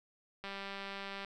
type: click train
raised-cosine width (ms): 0.3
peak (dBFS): -27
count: 160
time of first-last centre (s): 0.44-1.247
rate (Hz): 197
effects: none